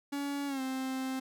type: tone with pitch glide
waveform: 45% pulse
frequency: 282.9 to 262.4 Hz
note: C#4 to C4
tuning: +35 to +5 cents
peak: -33 dBFS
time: 0.12-1.2 s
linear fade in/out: 10 ms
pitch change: -130 cents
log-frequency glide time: 0.47-0.61 s
effects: none